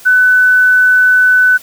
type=tone; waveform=sine; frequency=1500 Hz; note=F#6; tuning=23 cents sharp; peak=-5 dBFS; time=0.05-1.58 s; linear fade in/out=20 ms; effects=white hiss -37 dBFS RMS until 1.62 s